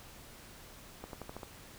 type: accelerating click train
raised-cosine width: 1 ms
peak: -28 dBFS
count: 6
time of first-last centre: 1.04-1.432 s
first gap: 92 ms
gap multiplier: 0.92
effects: pink hiss -53 dBFS RMS until 1.78 s